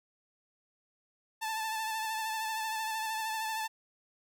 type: tone with vibrato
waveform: sawtooth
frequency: 880 Hz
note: A5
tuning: in tune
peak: -29 dBFS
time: 1.41-3.68 s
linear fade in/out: 20 ms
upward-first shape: sine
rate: 13 Hz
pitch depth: 30 cents each way
effects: none

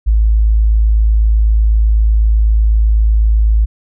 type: tone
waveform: sine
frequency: 54 Hz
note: A1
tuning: 32 cents flat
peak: -7 dBFS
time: 0.06-3.66 s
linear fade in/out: 20 ms
effects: none

